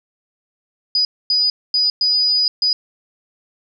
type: tone bursts at uneven times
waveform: sine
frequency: 4947 Hz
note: D#8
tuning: 11 cents flat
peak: -13 dBFS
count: 5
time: 0.95-1.05 / 1.3-1.5 / 1.74-1.9 / 2.01-2.48 / 2.62-2.73 s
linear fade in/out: 2 ms
effects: none